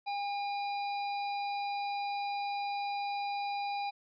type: harmonic tone with a mistuned harmonic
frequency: 809 Hz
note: G#5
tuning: 46 cents flat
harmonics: 1 / 3 / 5 / 6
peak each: -33 / -43 / -47 / -49 dBFS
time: 0.06-3.91 s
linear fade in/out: 20 ms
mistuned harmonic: 5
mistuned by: -38 cents
effects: none